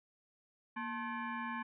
sine tone with frequency modulation, 415.3 Hz, G#4, in tune, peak -37 dBFS, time 0.76-1.63 s, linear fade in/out 10 ms, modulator 650 Hz, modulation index 2.4, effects none

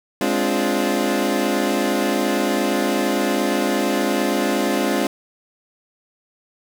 25% pulse chord, D half-diminished seventh, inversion second, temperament equal with one note detuned, 207.7 / 261.6 / 290.3 / 349.2 Hz, Ab3 / C4 / D4 / F4, 0 / 0 / -20 / 0 cents, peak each -20 dBFS, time 0.21-5.07 s, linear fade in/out 2 ms, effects none

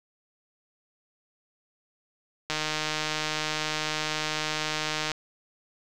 click train, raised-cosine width 0.2 ms, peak -11 dBFS, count 404, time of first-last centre 2.5-5.117 s, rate 154 Hz, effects none

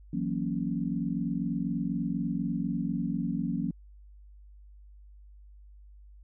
sine chord, F# dominant seventh, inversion third, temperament equal, 164.81 / 185 / 233.1 / 277.2 Hz, E3 / F#3 / A#3 / C#4, 0 / 0 / 0 / 0 cents, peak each -34 / -33 / -33 / -34 dBFS, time 0.13-3.71 s, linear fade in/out 5 ms, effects added 50 Hz sine -49 dBFS peak until 6.23 s

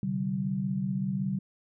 sine chord, C suspended second, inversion none, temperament equal with one note detuned, 130.81 / 146.83 / 192.19 Hz, C3 / D3 / G3, 0 / 0 / -34 cents, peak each -35 / -34 / -29 dBFS, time 0.03-1.39 s, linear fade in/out 2 ms, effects none

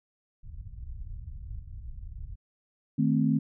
pink low-pass noise, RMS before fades -40 dBFS, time 0.43-2.36 s, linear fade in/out 10 ms, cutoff 100 Hz, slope 24 dB/octave
sine chord, A diminished, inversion second, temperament equal, 155.56 / 220 / 261.6 Hz, Eb3 / A3 / C4, 0 / 0 / 0 cents, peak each -26 dBFS, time 2.98-3.39 s, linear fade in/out 10 ms
effects none

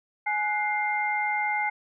sine tone cluster, 839 / 1479 / 2103 Hz, G#5 / F#6 / C7, +17 / -1 / +8 cents, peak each -27 / -35 / -27 dBFS, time 0.26-1.7 s, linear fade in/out 10 ms, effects none

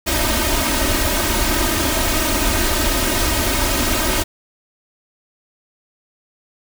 pink noise with comb filter, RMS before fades -18 dBFS, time 0.06-4.24 s, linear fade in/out 20 ms, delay 3.2 ms, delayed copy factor +1, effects none

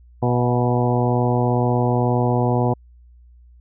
harmonic tone with a mistuned harmonic, 122.1 Hz, B2, 19 cents flat, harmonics 1 / 2 / 3 / 4 / 5 / 6 / 7 / 8, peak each -19 / -23 / -25 / -25 / -28 / -26 / -28 / -30 dBFS, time 0.22-2.74 s, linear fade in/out 10 ms, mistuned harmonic 5, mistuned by +42 cents, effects added 60 Hz sine -45 dBFS peak until 3.6 s

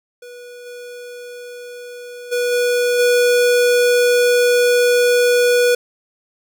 square tone with level steps, 487.6 Hz, B4, 22 cents flat, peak -35 / -32 / -17 / -15 / -12 dBFS, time 0.22-5.75 s, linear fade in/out 5 ms, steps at 0.65 / 2.31 / 2.51 / 2.98 s, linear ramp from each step 20 ms, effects none

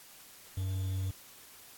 triangle tone with quantisation, 94.4 Hz, F#2, 35 cents sharp, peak -29 dBFS, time 0.57-1.11 s, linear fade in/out 5 ms, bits 9, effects white hiss -54 dBFS RMS until 1.77 s + AAC 64 kbps

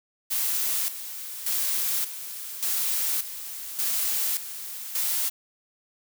blue noise with tremolo, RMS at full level -26 dBFS, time 0.3-5.3 s, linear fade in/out 20 ms, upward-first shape square, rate 0.86 Hz, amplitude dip 70%, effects none

